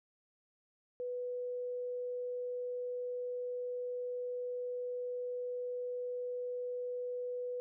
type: tone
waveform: sine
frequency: 493.9 Hz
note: B4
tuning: in tune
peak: -36 dBFS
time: 1-7.6 s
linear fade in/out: 0 ms
effects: none